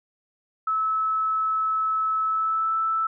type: tone with pitch glide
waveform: sine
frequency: 1300 to 1318.9 Hz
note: E6 to E6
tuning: -24 to +1 cents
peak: -21 dBFS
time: 0.67-3.07 s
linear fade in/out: 5 ms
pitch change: +25 cents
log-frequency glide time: 2.24-2.76 s
effects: none